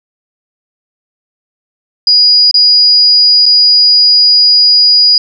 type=tone with dropouts; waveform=sine; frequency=4900 Hz; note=D#8; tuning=27 cents flat; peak=-3 dBFS; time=2.07-5.18 s; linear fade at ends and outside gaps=2 ms; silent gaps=2.512-2.542 / 3.457-3.462 s; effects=none